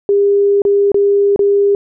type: tone with dropouts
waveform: sine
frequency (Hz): 402.6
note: G4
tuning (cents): +46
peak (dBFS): -8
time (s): 0.09-1.75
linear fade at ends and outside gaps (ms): 1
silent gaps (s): 0.619-0.651 / 0.918-0.944 / 1.361-1.392
effects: none